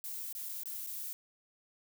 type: noise with dropouts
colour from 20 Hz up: violet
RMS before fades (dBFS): -41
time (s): 0.04-1.13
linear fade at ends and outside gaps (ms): 0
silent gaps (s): 0.327-0.351 / 0.488-0.492 / 0.634-0.657 / 0.864-0.872
effects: none